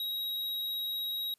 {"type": "tone", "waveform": "square", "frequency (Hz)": 3821, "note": "A#7", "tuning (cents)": 42, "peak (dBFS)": -33, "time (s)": [0, 1.34], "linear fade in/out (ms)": 2, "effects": ["white hiss -72 dBFS RMS until 1.38 s", "resampled to 32000 Hz"]}